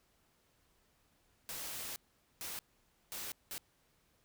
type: noise bursts at uneven times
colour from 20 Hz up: white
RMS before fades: -43 dBFS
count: 4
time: 1.49-1.96 / 2.41-2.59 / 3.12-3.32 / 3.51-3.58 s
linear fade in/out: 0 ms
effects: pink hiss -73 dBFS RMS until 4.24 s